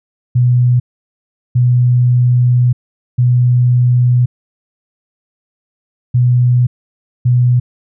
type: tone bursts at uneven times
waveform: sine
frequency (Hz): 123.47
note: B2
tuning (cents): 0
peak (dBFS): -7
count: 5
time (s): 0.35-0.8 / 1.55-2.73 / 3.18-4.26 / 6.14-6.67 / 7.25-7.6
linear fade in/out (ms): 10
effects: none